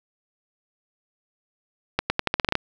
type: accelerating click train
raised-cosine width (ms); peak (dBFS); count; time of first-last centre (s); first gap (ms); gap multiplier
0.3; -4; 10; 1.99-2.553; 110; 0.85
effects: none